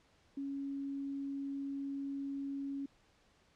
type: tone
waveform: sine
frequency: 277.2 Hz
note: C#4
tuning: in tune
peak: -37 dBFS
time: 0.37-2.86 s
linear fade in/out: 5 ms
effects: pink hiss -69 dBFS RMS until 3.55 s + low-pass 6000 Hz 12 dB/octave